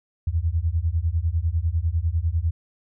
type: beating tone pair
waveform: sine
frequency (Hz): 77.78 / 87.78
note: D#2 / F2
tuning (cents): 0 / +9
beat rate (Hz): 10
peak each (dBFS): -23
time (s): 0.27-2.51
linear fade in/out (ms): 5
effects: none